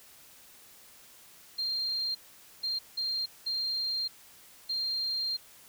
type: tone bursts at uneven times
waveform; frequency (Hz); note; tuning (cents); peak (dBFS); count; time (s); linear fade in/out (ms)
sine; 4190; C8; +2; -29; 5; 1.58-2.15 / 2.63-2.79 / 2.97-3.26 / 3.46-4.08 / 4.69-5.37; 10
effects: white hiss -55 dBFS RMS until 5.68 s